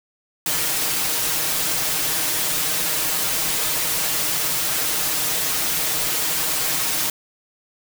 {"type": "noise with comb filter", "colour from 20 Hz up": "white", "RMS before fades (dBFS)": -22, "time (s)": [0.46, 7.1], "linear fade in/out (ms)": 2, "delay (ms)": 6.4, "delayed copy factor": 0.75, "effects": []}